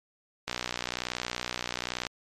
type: click train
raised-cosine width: 0.2 ms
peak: -13 dBFS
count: 98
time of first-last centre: 0.48-2.068 s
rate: 61.1 Hz
effects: MP3 64 kbps